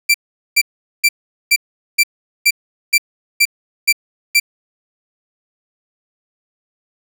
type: tone bursts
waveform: sawtooth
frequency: 2348 Hz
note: D7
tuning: 1 cent flat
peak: -5 dBFS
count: 10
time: 0.09-4.4 s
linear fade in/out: 10 ms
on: 53 ms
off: 420 ms
effects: none